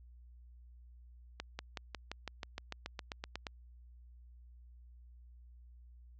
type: accelerating click train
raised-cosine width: 0.2 ms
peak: -22 dBFS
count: 15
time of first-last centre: 1.4-3.468 s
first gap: 190 ms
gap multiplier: 0.96
effects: added 60 Hz sine -54 dBFS peak until 6.19 s + low-pass 5000 Hz 12 dB/octave